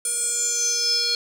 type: tone with band-pass filter sweep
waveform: square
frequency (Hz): 475.6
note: A#4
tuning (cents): +35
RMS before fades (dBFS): -23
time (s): 0.05-1.15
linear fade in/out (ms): 2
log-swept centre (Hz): 9200 to 4500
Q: 8.6
effects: none